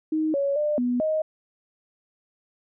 sine tone with pitch steps, 312.7 / 559 / 598 / 245.6 / 625 Hz, D#4 / C#5 / D5 / B3 / D#5, +9 / +14 / +31 / -9 / +8 cents, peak -21 dBFS, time 0.12-1.22 s, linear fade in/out 5 ms, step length 220 ms, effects none

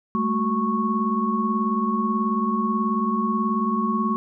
sine tone cluster, 203.7 / 222.1 / 371 / 1104 Hz, G#3 / A3 / F#4 / C#6, -33 / +16 / +5 / -7 cents, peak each -28 / -23 / -32 / -24 dBFS, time 0.15-4.16 s, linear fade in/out 0 ms, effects none

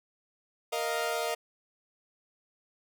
sawtooth chord, Bb suspended fourth, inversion none, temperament equal, 466.2 / 622.3 / 698.5 Hz, Bb4 / Eb5 / F5, 0 / 0 / 0 cents, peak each -30 dBFS, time 0.72-1.35 s, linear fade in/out 10 ms, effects none

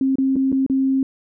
sine tone with dropouts, 267 Hz, C4, 35 cents sharp, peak -15 dBFS, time 0.01-1.03 s, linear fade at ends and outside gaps 2 ms, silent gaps 0.156-0.184 / 0.358-0.364 / 0.519-0.526 / 0.664-0.698 s, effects none

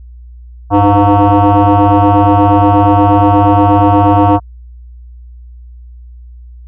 sine tone with frequency modulation, 308.7 Hz, D#4, 14 cents flat, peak -3 dBFS, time 0.7-4.4 s, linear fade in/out 50 ms, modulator 203 Hz, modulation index 3.5, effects tanh soft clip ceiling -2 dBFS + added 60 Hz sine -30 dBFS peak until 6.67 s

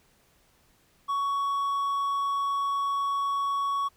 triangle tone with hard clipping, 1118 Hz, C#6, 14 cents sharp, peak -26 dBFS, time 1.08-3.89 s, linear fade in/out 20 ms, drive 6 dB, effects pink hiss -64 dBFS RMS until 3.96 s

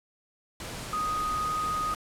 sine tone in noise, 1244.5 Hz, D#6, in tune, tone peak -27 dBFS, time 0.93-1.94 s, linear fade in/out 2 ms, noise pink, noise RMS -38 dBFS, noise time 0.6-1.95 s, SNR +8 dB, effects low-pass 11000 Hz 12 dB/octave

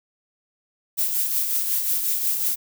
violet noise with tremolo, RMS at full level -21 dBFS, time 0.97-2.56 s, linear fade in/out 20 ms, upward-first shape triangle, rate 5.5 Hz, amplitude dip 50%, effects none

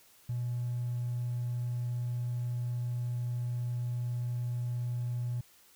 triangle tone with hard clipping, 121.4 Hz, B2, 29 cents flat, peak -31 dBFS, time 0.29-5.41 s, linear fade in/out 5 ms, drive 3 dB, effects white hiss -61 dBFS RMS until 5.75 s

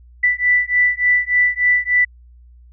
sine beating tone pair, 1975.5 / 1978.9 Hz, B6 / B6, 0 / +3 cents, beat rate 3.4 Hz, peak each -16 dBFS, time 0.23-2.05 s, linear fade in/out 10 ms, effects added 60 Hz sine -42 dBFS peak until 2.72 s

